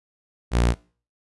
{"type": "tone", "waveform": "sawtooth", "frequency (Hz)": 59.1, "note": "A#1", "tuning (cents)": 24, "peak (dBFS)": -13, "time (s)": [0.51, 0.75], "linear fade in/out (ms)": 50, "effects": ["noise-tail reverb RT60 0.4 s tail -22 dB re dry", "resampled to 24000 Hz"]}